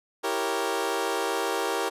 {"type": "chord", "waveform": "20% pulse", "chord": "E diminished seventh", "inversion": "none", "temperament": "equal", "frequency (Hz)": [329.6, 392, 466.2, 554.4], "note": ["E4", "G4", "Bb4", "Db5"], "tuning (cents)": [0, 0, 0, 0], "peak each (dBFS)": [-29, -25, -25, -29], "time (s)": [0.23, 1.9], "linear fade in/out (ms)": 20, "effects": ["resampled to 32000 Hz"]}